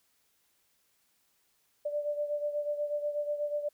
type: beating tone pair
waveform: sine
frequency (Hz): 587.3 / 595.5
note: D5 / D5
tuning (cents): 0 / +24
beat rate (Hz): 8.2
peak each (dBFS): -31 / -37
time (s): 1.85-3.69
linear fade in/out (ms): 10
effects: white hiss -72 dBFS RMS until 3.73 s